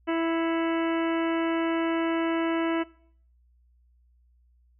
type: harmonic tone with a mistuned harmonic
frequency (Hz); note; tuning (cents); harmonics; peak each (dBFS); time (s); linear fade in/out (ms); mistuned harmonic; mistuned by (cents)
330; E4; +2; 1 / 2 / 3 / 4 / 5 / 6 / 7 / 8 / 9; -25 / -31 / -35 / -37 / -39 / -41 / -42 / -43 / -44; 0.07-2.84; 20; 7; -65
effects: noise-tail reverb RT60 0.6 s tail -22 dB re dry + added 60 Hz sine -59 dBFS peak until 4.79 s

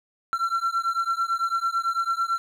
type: beating tone pair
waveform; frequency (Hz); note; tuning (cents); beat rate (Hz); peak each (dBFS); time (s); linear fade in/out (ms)
triangle; 1352 / 1361; E6 / F6; +43 / -45; 9; -24; 0.33-2.38; 0
effects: none

